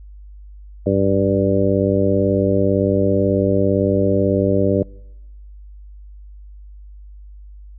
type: harmonic tone with a mistuned harmonic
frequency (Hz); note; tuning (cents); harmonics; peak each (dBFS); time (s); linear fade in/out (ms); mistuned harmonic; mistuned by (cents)
98; G2; 0; 1 / 2 / 3 / 4 / 5 / 6; -21 / -21 / -21 / -21 / -21 / -21; 0.86-4.83; 5; 1; +19
effects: noise-tail reverb RT60 1.0 s tail -26 dB re dry + added 50 Hz sine -36 dBFS peak until 7.78 s